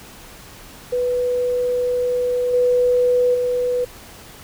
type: tone with level steps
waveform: sine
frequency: 493.9 Hz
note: B4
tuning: in tune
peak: -17 / -13 / -17 dBFS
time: 0.92-3.85 s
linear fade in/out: 10 ms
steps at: 2.53 / 3.34 s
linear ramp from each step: 10 ms
effects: pink hiss -41 dBFS RMS until 4.43 s

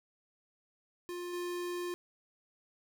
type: tone with level steps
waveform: square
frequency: 352.8 Hz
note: F4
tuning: 18 cents sharp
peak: -39 / -36 dBFS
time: 1.09-1.94 s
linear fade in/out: 0 ms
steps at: 1.33 s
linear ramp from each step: 5 ms
effects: none

